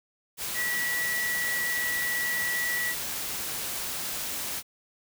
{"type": "tone in noise", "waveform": "sine", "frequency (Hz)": 1943, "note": "B6", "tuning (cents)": -29, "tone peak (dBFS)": -27, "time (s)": [0.54, 2.95], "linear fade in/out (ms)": 50, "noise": "white", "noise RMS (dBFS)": -33, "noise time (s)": [0.37, 4.63], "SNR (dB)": 3, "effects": []}